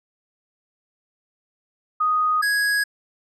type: tone pair in turn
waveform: sine / square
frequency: 1244.5 / 1661.2 Hz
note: D#6 / G#6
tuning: 0 / 0 cents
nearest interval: perfect fourth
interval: 500 cents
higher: second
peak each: -17 / -19 dBFS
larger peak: first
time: 2-2.42 / 2.42-2.84 s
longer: neither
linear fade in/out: 10 ms
effects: low-pass 12000 Hz 12 dB/octave